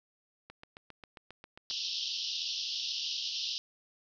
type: click train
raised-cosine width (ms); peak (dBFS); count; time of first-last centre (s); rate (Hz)
0.3; -31; 10; 0.5-1.71; 7.44
type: band-pass noise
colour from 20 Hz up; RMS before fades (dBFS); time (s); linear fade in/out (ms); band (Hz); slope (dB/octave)
white; -36; 1.7-3.58; 0; 2800 to 5600; 96
effects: none